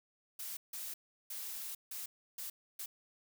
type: noise bursts at uneven times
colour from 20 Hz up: blue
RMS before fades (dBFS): -43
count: 6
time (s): 0.39-0.57 / 0.73-0.94 / 1.3-1.75 / 1.91-2.06 / 2.38-2.5 / 2.79-2.86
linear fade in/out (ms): 5
effects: none